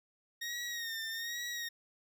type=tone with vibrato; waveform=20% pulse; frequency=1857 Hz; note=A#6; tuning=7 cents flat; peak=-32 dBFS; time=0.41-1.69 s; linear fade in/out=10 ms; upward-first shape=sine; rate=1.2 Hz; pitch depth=59 cents each way; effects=none